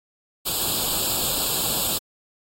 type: noise with comb filter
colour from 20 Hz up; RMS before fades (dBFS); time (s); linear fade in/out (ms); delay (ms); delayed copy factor
white; -24; 0.45-1.99; 20; 0.25; +0.9
effects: AAC 48 kbps